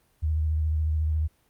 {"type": "tone with vibrato", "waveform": "sine", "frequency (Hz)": 77.78, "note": "D#2", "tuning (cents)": 0, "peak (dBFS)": -22, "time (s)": [0.22, 1.28], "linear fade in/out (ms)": 20, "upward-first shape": "triangle", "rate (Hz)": 14, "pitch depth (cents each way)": 42, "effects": ["pink hiss -66 dBFS RMS until 1.49 s", "Opus 32 kbps"]}